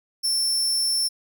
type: tone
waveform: sawtooth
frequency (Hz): 5380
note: E8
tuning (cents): +34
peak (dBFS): -18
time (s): 0.23-1.09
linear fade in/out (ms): 20
effects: none